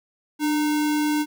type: tone with sample-and-hold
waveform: sine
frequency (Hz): 298.5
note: D4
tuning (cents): +28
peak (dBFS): -19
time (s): 0.39-1.26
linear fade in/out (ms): 50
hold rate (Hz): 1225
effects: none